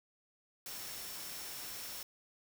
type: tone in noise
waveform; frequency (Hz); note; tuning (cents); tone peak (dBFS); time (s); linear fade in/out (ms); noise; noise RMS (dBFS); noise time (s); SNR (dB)
sine; 5440; F8; -46; -52; 0.66-2.03; 2; white; -45; 0.66-2.03; -10
effects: none